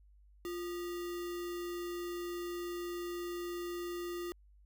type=tone with sample-and-hold; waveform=sine; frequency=349.2 Hz; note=F4; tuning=in tune; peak=-37 dBFS; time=0.45-4.32 s; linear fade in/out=0 ms; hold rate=1575 Hz; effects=added 50 Hz sine -59 dBFS peak until 4.65 s

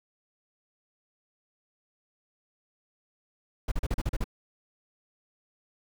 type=noise bursts; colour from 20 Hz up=brown; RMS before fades=-27 dBFS; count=8; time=3.68-4.242 s; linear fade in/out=5 ms; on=37 ms; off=38 ms; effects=none

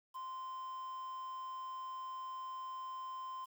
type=tone with quantisation; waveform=triangle; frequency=1040 Hz; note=C6; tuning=11 cents flat; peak=-40 dBFS; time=0.14-3.46 s; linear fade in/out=20 ms; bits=10; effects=none

